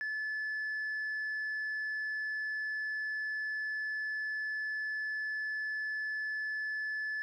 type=tone with tanh clipping; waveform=sine; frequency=1730 Hz; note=A6; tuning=30 cents flat; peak=-34 dBFS; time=0.01-7.22 s; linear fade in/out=0 ms; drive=1 dB; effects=none